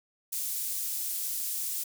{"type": "high-pass noise", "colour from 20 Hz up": "pink", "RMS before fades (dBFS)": -33, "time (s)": [0.32, 1.84], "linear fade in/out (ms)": 10, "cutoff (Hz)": 9400, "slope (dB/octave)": 12, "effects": []}